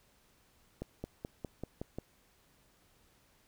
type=accelerating click train; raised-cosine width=2 ms; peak=-25 dBFS; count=7; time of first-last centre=0.82-1.986 s; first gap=220 ms; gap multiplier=0.95; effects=pink hiss -68 dBFS RMS until 3.47 s